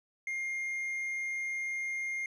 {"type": "tone", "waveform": "triangle", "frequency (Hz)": 2121, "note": "C7", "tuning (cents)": 23, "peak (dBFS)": -31, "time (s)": [0.27, 2.26], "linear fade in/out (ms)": 2, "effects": ["resampled to 24000 Hz"]}